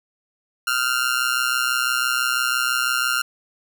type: tone with amplitude modulation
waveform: sawtooth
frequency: 1396.9 Hz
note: F6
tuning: in tune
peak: -12 dBFS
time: 0.67-3.22 s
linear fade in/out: 5 ms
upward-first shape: sine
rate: 126 Hz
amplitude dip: 80%
effects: none